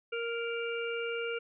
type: harmonic tone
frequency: 466.2 Hz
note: A#4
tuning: in tune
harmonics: 1 / 3 / 5 / 6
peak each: -34 / -39 / -41 / -42 dBFS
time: 0.12-1.39 s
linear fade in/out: 10 ms
effects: none